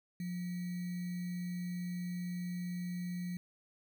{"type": "tone with sample-and-hold", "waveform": "sine", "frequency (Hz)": 177.7, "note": "F3", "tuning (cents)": 30, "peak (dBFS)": -36, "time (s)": [0.2, 3.37], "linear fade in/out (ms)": 2, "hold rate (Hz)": 2100, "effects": []}